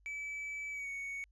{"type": "tone with pitch glide", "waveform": "triangle", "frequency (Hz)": [2300, 2227], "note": ["D7", "C#7"], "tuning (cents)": [-37, 7], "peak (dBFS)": -37, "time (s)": [0.06, 1.24], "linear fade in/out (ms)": 0, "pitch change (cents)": -56, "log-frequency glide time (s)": [0.71, 0.89], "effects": ["added 50 Hz sine -64 dBFS peak until 1.31 s", "resampled to 24000 Hz"]}